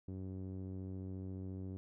sawtooth tone with low-pass filter, 94.3 Hz, F#2, 33 cents sharp, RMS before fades -44 dBFS, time 0.08-1.77 s, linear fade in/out 0 ms, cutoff 330 Hz, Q 1.5, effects none

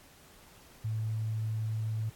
sine tone, 110 Hz, A2, in tune, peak -30 dBFS, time 0.84-2.1 s, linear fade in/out 10 ms, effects pink hiss -57 dBFS RMS until 2.15 s + AAC 64 kbps

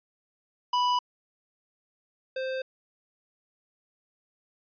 square tone pair in turn, 987 / 522.8 Hz, B5 / C5, -1 / -1 cents, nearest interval major seventh, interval 1100 cents, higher first, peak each -23 / -30 dBFS, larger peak first, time 0.73-0.99 / 2.36-2.62 s, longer neither, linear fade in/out 5 ms, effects resampled to 11025 Hz

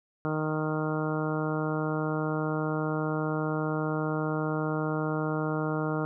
harmonic tone, 155 Hz, D#3, 6 cents flat, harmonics 1 / 2 / 3 / 4 / 5 / 6 / 7 / 8 / 9, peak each -31 / -32 / -34 / -37 / -40 / -42 / -41 / -40 / -39 dBFS, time 0.25-6.05 s, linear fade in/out 0 ms, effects none

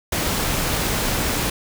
pink noise, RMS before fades -22 dBFS, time 0.12-1.5 s, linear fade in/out 5 ms, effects none

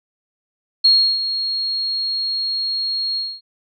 sine tone with ADSR envelope, 4275 Hz, C8, 36 cents sharp, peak -8 dBFS, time 0.84-3.41 s, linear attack 11 ms, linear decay 330 ms, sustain -11 dB, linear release 240 ms, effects none

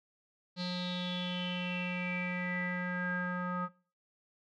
square tone with low-pass filter sweep, 179.4 Hz, F3, 47 cents sharp, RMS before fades -35 dBFS, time 0.56-3.69 s, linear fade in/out 50 ms, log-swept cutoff 4300 to 1300 Hz, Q 9.6, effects noise-tail reverb RT60 0.4 s tail -21 dB re dry

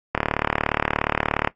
click train, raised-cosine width 0.5 ms, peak -4 dBFS, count 50, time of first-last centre 0.15-1.474 s, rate 37 Hz, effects noise-tail reverb RT60 0.1 s tail -17 dB re dry + AAC 32 kbps

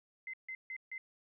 sine tone bursts, 2064 Hz, C7, 24 cents flat, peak -40 dBFS, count 4, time 0.27-0.98 s, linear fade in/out 2 ms, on 65 ms, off 150 ms, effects none

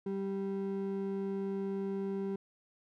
triangle ring-modulated tone, 293.1 Hz, D4, 3 cents flat, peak -28 dBFS, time 0.06-2.36 s, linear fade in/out 5 ms, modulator 98.3 Hz, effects none

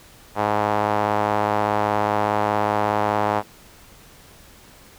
sawtooth tone with band-pass filter, 104.9 Hz, G#2, 18 cents sharp, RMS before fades -21 dBFS, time 0.35-3.43 s, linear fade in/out 50 ms, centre 850 Hz, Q 2, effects pink hiss -48 dBFS RMS until 4.98 s

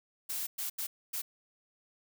blue noise bursts at uneven times, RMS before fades -36 dBFS, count 4, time 0.29-0.47 / 0.58-0.7 / 0.78-0.87 / 1.13-1.22 s, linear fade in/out 10 ms, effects none

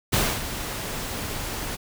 pink noise with ADSR envelope, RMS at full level -20 dBFS, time 0.12-1.77 s, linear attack 19 ms, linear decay 260 ms, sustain -11 dB, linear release 27 ms, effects none

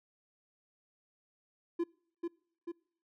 triangle tone with echo, 341.2 Hz, F4, 40 cents flat, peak -27 dBFS, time 1.79-1.84 s, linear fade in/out 10 ms, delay 440 ms, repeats 2, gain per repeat -4 dB, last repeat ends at 2.72 s, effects noise-tail reverb RT60 0.6 s tail -25 dB re dry

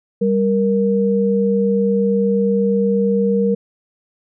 sine tone pair together, 197 / 468.5 Hz, G3 / A#4, +9 / +9 cents, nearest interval octave + minor third, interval 1500 cents, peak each -16 dBFS, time 0.21-3.55 s, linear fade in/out 10 ms, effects none

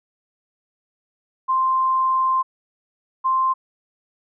sine tone pair in turn, 1046.5 / 1050.1 Hz, C6 / C6, 0 / +6 cents, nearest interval unison, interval 6 cents, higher second, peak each -16 dBFS, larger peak neither, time 1.48-2.43 / 3.24-3.54 s, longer first, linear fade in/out 20 ms, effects none

